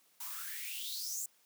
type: noise with high-pass filter sweep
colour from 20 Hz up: blue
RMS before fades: -41 dBFS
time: 0.2-1.26 s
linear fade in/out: 5 ms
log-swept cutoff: 910 to 7800 Hz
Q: 7.3
effects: white hiss -69 dBFS RMS until 1.45 s + high-pass 150 Hz 12 dB/octave